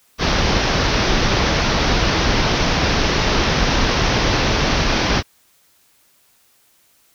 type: low-pass noise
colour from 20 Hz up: pink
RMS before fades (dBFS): -17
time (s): 0.18-5.23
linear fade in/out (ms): 50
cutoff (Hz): 6000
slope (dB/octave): 96
effects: white hiss -57 dBFS RMS until 7.14 s